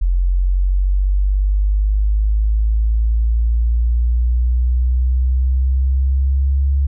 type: linear sweep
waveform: sine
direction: up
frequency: 44 to 69.3 Hz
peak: -12 dBFS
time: 0.01-6.87 s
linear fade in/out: 10 ms
effects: none